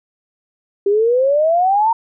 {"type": "exponential sweep", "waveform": "sine", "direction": "up", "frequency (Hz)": [392, 930], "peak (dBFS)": -11, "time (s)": [0.86, 1.93], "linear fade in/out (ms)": 5, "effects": []}